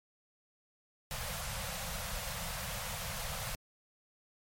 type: band-stop noise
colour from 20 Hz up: pink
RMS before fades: -39 dBFS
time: 1.11-3.55 s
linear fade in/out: 0 ms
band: 200 to 490 Hz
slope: 96 dB/octave
effects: MP3 64 kbps